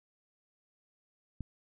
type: click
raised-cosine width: 5 ms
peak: -26 dBFS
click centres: 1.407 s
effects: none